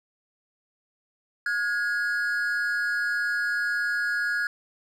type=tone pair together; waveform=triangle; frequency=1439.5 / 1661.2 Hz; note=F#6 / G#6; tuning=-48 / 0 cents; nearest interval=major second; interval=248 cents; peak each=-25 dBFS; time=1.46-4.47 s; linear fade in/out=2 ms; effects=none